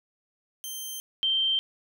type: tone pair in turn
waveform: 10% pulse / sine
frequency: 3136 / 3136 Hz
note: G7 / G7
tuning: 0 / 0 cents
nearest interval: unison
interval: 0 cents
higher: neither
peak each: -26 / -22 dBFS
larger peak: second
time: 0.64-1 / 1.23-1.59 s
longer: neither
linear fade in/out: 0 ms
effects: none